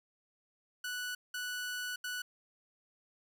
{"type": "tone bursts at uneven times", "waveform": "sawtooth", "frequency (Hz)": 1480, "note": "F#6", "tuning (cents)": 0, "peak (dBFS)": -33, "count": 3, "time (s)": [[0.84, 1.15], [1.34, 1.96], [2.04, 2.22]], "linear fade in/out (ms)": 5, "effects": []}